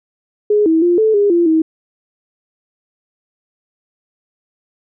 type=tone with pitch steps; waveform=sine; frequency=418.3 / 323.2 / 349.3 / 437.4 / 407.5 / 343.4 / 319.3 Hz; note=G#4 / E4 / F4 / A4 / G#4 / F4 / D#4; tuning=+12 / -34 / 0 / -10 / -33 / -29 / +45 cents; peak=-9 dBFS; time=0.5-1.62 s; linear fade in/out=5 ms; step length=160 ms; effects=none